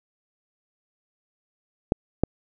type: clicks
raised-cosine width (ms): 2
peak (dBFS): -5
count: 2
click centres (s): 1.921 / 2.236
effects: none